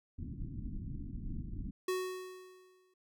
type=low-pass noise; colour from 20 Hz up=pink; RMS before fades=-41 dBFS; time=0.18-1.71 s; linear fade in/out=10 ms; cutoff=290 Hz; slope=48 dB/octave
type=tone with exponential decay; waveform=square; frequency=370 Hz; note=F#4; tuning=in tune; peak=-31 dBFS; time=1.88-2.94 s; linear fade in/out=5 ms; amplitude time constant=230 ms
effects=none